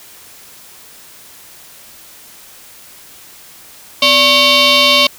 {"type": "tone with frequency modulation", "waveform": "sine", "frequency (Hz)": 254.6, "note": "C4", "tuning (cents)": -47, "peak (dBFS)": -4, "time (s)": [4.02, 5.07], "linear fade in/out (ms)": 5, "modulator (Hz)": 837, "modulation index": 5.1, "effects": ["tanh soft clip ceiling -6 dBFS", "white hiss -39 dBFS RMS until 5.18 s"]}